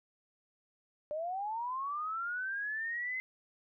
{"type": "linear sweep", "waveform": "sine", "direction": "up", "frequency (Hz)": [587, 2064], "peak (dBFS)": -34, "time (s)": [1.11, 3.2], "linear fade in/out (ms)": 0, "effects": []}